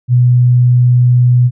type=tone; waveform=sine; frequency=123.47 Hz; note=B2; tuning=in tune; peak=-5 dBFS; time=0.08-1.51 s; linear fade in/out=50 ms; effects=none